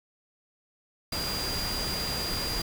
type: tone in noise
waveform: sine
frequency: 4800 Hz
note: D8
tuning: 37 cents sharp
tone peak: -32 dBFS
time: 1.12-2.62 s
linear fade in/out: 5 ms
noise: pink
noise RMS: -33 dBFS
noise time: 1.12-2.62 s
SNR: -2 dB
effects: none